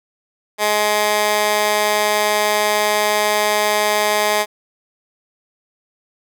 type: tone with high-pass filter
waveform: 15% pulse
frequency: 210.2 Hz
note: G#3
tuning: 21 cents sharp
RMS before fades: -17 dBFS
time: 0.58-4.46 s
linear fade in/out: 50 ms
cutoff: 700 Hz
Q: 0.75
effects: none